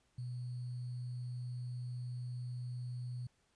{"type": "tone with sample-and-hold", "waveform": "sine", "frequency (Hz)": 123.47, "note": "B2", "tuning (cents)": 0, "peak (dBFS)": -39, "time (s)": [0.18, 3.27], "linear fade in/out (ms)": 5, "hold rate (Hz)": 4410, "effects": ["pink hiss -75 dBFS RMS until 3.55 s", "resampled to 22050 Hz"]}